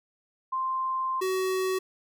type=tone pair in turn; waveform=sine / square; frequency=1046.5 / 375.6 Hz; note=C6 / F#4; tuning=0 / +26 cents; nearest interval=octave + tritone; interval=1774 cents; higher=first; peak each=-26 dBFS; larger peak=neither; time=0.52-1.21 / 1.21-1.79 s; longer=first; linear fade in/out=10 ms; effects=none